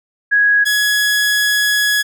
sine / sawtooth tone pair in turn, 1661.2 / 1680.5 Hz, G#6 / G#6, 0 / +20 cents, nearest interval unison, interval 20 cents, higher second, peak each -9 dBFS, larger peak neither, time 0.31-0.65 / 0.65-2.03 s, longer second, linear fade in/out 20 ms, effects none

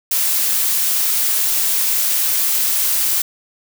blue noise, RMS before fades -17 dBFS, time 0.11-3.22 s, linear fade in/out 5 ms, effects none

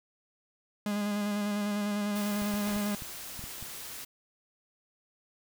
45% pulse tone with vibrato, 206.1 Hz, G#3, 13 cents flat, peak -29 dBFS, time 0.86-2.95 s, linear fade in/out 2 ms, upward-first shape square, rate 10 Hz, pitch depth 18 cents each way
white noise, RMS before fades -42 dBFS, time 2.15-4.05 s, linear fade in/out 10 ms
clicks, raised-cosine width 5 ms, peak -31 dBFS, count 7, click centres 2.42 / 2.539 / 2.764 / 3.022 / 3.393 / 3.44 / 3.626 s
pink noise with exponential decay, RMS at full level -38 dBFS, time 2.67-3 s, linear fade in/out 1 ms, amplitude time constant 71 ms
effects none

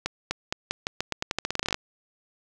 accelerating click train, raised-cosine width 0.2 ms, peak -9 dBFS, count 20, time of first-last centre 0.06-1.744 s, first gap 250 ms, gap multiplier 0.86, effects none

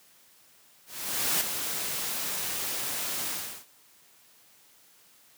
white noise with ADSR envelope, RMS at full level -25 dBFS, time 0.86-3.66 s, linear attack 550 ms, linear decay 3 ms, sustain -7 dB, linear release 370 ms, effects white hiss -59 dBFS RMS until 5.37 s + high-pass 100 Hz 12 dB/octave

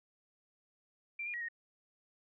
sine tone with pitch steps, 2361 / 2421 / 1906 / 1860 Hz, D7 / D#7 / A#6 / A#6, +9 / -48 / +38 / -4 cents, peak -37 dBFS, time 1.19-1.486 s, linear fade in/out 5 ms, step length 74 ms, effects none

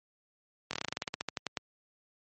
slowing click train, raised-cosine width 0.2 ms, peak -15 dBFS, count 17, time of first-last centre 0.71-1.572 s, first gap 22 ms, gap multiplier 1.11, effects high-pass 100 Hz 12 dB/octave + MP3 32 kbps

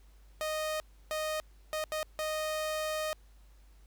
sawtooth tone bursts at uneven times, 620 Hz, D#5, 6 cents flat, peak -28 dBFS, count 5, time 0.41-0.8 / 1.11-1.4 / 1.73-1.84 / 1.92-2.03 / 2.19-3.13 s, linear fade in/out 0 ms, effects added 50 Hz sine -55 dBFS peak until 3.86 s + pink hiss -68 dBFS RMS until 3.86 s

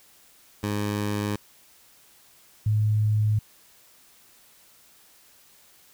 15% pulse / sine tone pair in turn, 103.4 / 106.8 Hz, G#2 / G#2, -7 / +49 cents, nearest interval minor second, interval 56 cents, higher second, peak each -19 / -19 dBFS, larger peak neither, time 0.63-1.36 / 2.66-3.39 s, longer neither, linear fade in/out 5 ms, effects white hiss -56 dBFS RMS until 5.93 s

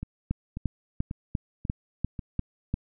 two click trains, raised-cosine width 5 ms, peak -21 / -14 dBFS, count 5 / 8, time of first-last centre 0.03-2.192 / 0.31-2.741 s, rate 1.85 / 2.88 Hz, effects none

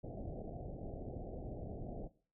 pink low-pass noise, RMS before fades -45 dBFS, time 0.03-2.08 s, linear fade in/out 10 ms, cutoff 750 Hz, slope 96 dB/octave, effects noise-tail reverb RT60 0.4 s tail -17 dB re dry

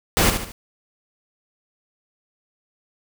pink noise with echo, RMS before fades -17 dBFS, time 0.17-0.3 s, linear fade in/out 0 ms, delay 73 ms, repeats 3, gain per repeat -7 dB, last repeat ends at 0.519 s, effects none

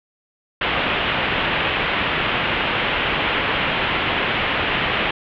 white low-pass noise, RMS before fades -21 dBFS, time 0.61-5.11 s, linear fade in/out 5 ms, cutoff 3200 Hz, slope 48 dB/octave, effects none

